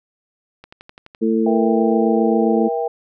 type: click train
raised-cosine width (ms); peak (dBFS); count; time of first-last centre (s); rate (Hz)
0.3; -23; 7; 0.64-1.148; 11.8
type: harmonic tone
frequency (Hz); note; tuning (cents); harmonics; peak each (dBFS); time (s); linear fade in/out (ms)
111.8; A2; +28; 2 / 3 / 4; -17 / -20 / -20; 1.21-2.69; 20
type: chord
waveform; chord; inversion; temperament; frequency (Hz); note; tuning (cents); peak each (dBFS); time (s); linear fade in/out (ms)
sine; E diminished; second; just; 474.7 / 659.3 / 791.1; Bb4 / E5 / G5; +31 / 0 / +16; -21 / -25 / -24; 1.46-2.88; 5
effects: none